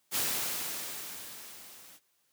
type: noise with level ramp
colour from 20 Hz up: white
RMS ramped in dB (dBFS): -29 to -54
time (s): 0.11-2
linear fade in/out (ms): 50
effects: white hiss -73 dBFS RMS until 2.32 s + high-pass 100 Hz 12 dB/octave